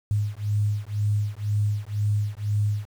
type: beating tone pair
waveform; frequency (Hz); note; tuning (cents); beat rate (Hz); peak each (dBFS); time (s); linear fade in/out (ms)
sine; 103.1 / 105.1; G#2 / G#2; -12 / +21; 2; -25; 0.11-2.86; 0
effects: 8-bit